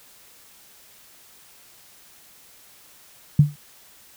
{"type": "tone with exponential decay", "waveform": "sine", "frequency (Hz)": 146.83, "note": "D3", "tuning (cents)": 0, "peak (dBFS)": -6, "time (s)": [3.39, 3.56], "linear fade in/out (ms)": 5, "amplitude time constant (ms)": 35, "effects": ["white hiss -51 dBFS RMS until 4.16 s"]}